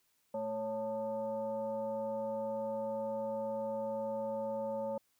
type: tone with frequency modulation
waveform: sine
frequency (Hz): 554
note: C#5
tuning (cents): -1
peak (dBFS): -34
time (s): 0.34-4.98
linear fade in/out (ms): 5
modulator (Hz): 335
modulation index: 0.74
effects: white hiss -75 dBFS RMS until 5.19 s